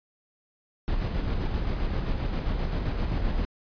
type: noise with tremolo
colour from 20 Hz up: brown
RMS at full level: -26 dBFS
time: 0.88-3.45 s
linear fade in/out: 0 ms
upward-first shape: square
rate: 7.6 Hz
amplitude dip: 30%
effects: resampled to 11025 Hz